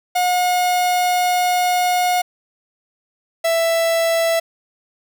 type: tone pair in turn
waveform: 45% pulse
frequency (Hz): 721 / 662.4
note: F#5 / E5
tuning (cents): -45 / +8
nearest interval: minor second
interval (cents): 147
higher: first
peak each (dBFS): -15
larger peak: neither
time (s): 0.15-2.22 / 3.44-4.4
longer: first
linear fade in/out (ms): 10
effects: none